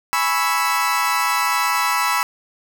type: chord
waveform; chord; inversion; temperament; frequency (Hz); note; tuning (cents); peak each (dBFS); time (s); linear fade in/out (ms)
30% pulse; C# minor seventh; second; equal; 830.6 / 987.8 / 1108.7 / 1318.5; G#5 / B5 / C#6 / E6; 0 / 0 / 0 / 0; -24 / -18 / -23 / -19; 0.13-2.23; 0
effects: none